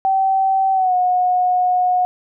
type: tone with pitch glide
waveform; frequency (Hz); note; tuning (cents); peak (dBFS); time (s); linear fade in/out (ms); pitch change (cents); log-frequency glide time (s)
sine; 770 to 727.2; G5 to F#5; -31 to -30; -13; 0.05-2.05; 0; -99; 0.73-0.94
effects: none